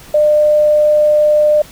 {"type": "tone", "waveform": "sine", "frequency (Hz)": 601, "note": "D5", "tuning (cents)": 40, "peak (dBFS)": -7, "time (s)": [0.14, 1.62], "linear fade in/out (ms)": 5, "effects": ["pink hiss -38 dBFS RMS until 1.71 s"]}